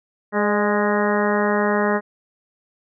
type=harmonic tone with a mistuned harmonic; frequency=207.7 Hz; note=G#3; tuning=in tune; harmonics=1 / 2 / 3 / 4 / 5 / 6 / 7 / 8 / 9; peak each=-22 / -22 / -24 / -27 / -27 / -29 / -30 / -30 / -28 dBFS; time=0.32-2.01 s; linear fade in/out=50 ms; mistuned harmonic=3; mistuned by=-33 cents; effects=none